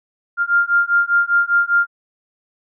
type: beating tone pair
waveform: sine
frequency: 1396.9 / 1401.9 Hz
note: F6 / F6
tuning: 0 / +6 cents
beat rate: 5 Hz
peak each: -16 / -16 dBFS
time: 0.37-1.87 s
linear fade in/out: 50 ms
effects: none